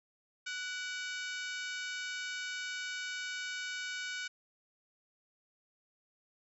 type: harmonic tone with a mistuned harmonic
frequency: 740 Hz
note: F#5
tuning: in tune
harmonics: 2 / 3 / 4 / 5 / 6 / 7 / 8 / 9 / 10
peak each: -40 / -44 / -46 / -48 / -50 / -51 / -52 / -53 / -54 dBFS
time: 0.46-4.28 s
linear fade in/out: 10 ms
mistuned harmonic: 3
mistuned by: +60 cents
effects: none